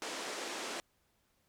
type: band-pass noise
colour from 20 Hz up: pink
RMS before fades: -41 dBFS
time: 0.02-0.8 s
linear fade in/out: 0 ms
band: 300 to 8400 Hz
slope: 24 dB/octave
effects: pink hiss -75 dBFS RMS until 1.48 s